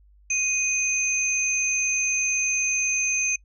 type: tone pair together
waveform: sine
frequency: 2489 / 6272 Hz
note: D#7 / G8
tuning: 0 / 0 cents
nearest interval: octave + major third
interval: 1600 cents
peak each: -24 dBFS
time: 0.3-3.36 s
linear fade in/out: 5 ms
effects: noise-tail reverb RT60 0.1 s tail -25 dB re dry + added 50 Hz sine -52 dBFS peak until 3.44 s